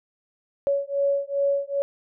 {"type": "beating tone pair", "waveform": "sine", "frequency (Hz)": [559, 561.5], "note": ["C#5", "C#5"], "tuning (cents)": [14, 22], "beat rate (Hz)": 2.5, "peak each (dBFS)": [-24, -24], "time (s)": [0.67, 1.82], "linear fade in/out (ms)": 0, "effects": []}